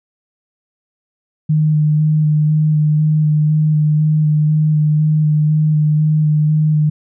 sine tone with vibrato, 152.9 Hz, D#3, 30 cents flat, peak -10 dBFS, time 1.49-6.9 s, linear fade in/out 10 ms, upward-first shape square, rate 2 Hz, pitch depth 13 cents each way, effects none

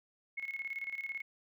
sine tone with tremolo, 2180 Hz, C#7, 29 cents flat, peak -35 dBFS, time 0.37-1.22 s, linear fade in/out 10 ms, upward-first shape square, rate 18 Hz, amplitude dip 70%, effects none

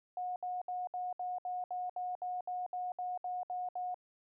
sine tone bursts, 725 Hz, F#5, 35 cents flat, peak -35 dBFS, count 15, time 0.17-3.944 s, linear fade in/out 2 ms, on 190 ms, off 66 ms, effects none

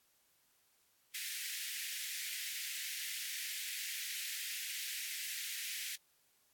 pink high-pass noise, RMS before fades -42 dBFS, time 1.14-5.96 s, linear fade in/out 10 ms, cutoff 1800 Hz, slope 48 dB/octave, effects white hiss -73 dBFS RMS until 6.53 s + AAC 64 kbps

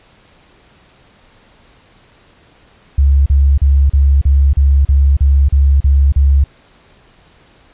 sine tone bursts, 69.3 Hz, C#2, in tune, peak -6 dBFS, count 11, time 2.98-6.44 s, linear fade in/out 5 ms, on 280 ms, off 38 ms, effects pink hiss -48 dBFS RMS until 7.73 s + resampled to 8000 Hz

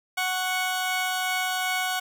15% pulse tone pair together, 740 / 1108.7 Hz, F#5 / C#6, 0 / 0 cents, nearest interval perfect fifth, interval 700 cents, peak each -19 / -26 dBFS, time 0.17-2 s, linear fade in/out 10 ms, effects none

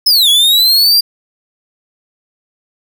45% pulse linear two-way sweep, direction down then up, 5274 to 3322 to 4819 Hz, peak -6 dBFS, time 0.06-1.01 s, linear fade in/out 10 ms, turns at 0.29 s, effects none

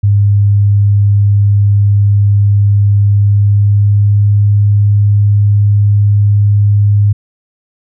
sine tone with pitch glide, 101.6 to 102.66 Hz, G#2 to G#2, -38 to -20 cents, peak -5 dBFS, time 0.03-7.13 s, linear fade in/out 10 ms, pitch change +18 cents, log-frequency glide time 3.07-4.31 s, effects none

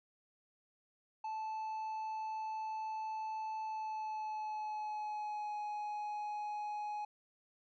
triangle tone with pitch glide, 874 to 837.9 Hz, A5 to G#5, -12 to +15 cents, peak -36 dBFS, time 1.24-7.05 s, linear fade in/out 5 ms, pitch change -73 cents, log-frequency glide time 3.64-5.57 s, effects resampled to 16000 Hz

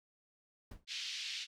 brown noise with exponential decay, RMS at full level -41 dBFS, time 0.71-0.85 s, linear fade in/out 5 ms, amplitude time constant 30 ms
pink band-pass noise, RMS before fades -42 dBFS, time 0.87-1.47 s, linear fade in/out 50 ms, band 2600 to 5100 Hz, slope 24 dB/octave
effects none

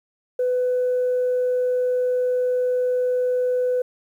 sine tone, 500 Hz, B4, 21 cents sharp, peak -17 dBFS, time 0.39-3.82 s, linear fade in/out 5 ms, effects tanh soft clip ceiling -15 dBFS + 9-bit

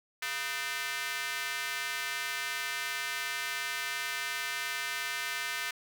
square tone with high-pass filter, 138.59 Hz, C#3, in tune, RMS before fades -35 dBFS, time 0.22-5.71 s, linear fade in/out 5 ms, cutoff 1800 Hz, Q 1.7, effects none

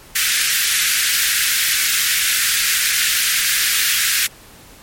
pink high-pass noise, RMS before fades -17 dBFS, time 0.15-4.27 s, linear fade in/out 10 ms, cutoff 1500 Hz, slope 48 dB/octave, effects pink hiss -43 dBFS RMS until 4.82 s + MP3 64 kbps

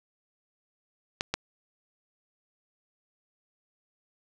clicks, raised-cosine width 0.2 ms, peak -10 dBFS, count 2, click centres 1.209 / 1.34 s, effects none

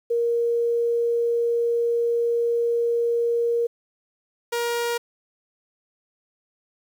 sine / sawtooth tone pair in turn, 469.7 / 473 Hz, A#4 / A#4, +13 / +25 cents, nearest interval unison, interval 12 cents, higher second, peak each -19 dBFS, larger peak neither, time 0.1-3.67 / 4.52-4.98 s, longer first, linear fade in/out 10 ms, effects 9-bit

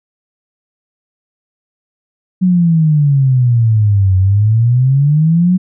sine exponential two-way sweep, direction down then up, 187.1 to 92.5 to 187.1 Hz, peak -7 dBFS, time 2.41-5.58 s, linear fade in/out 20 ms, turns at 4.17 s, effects none

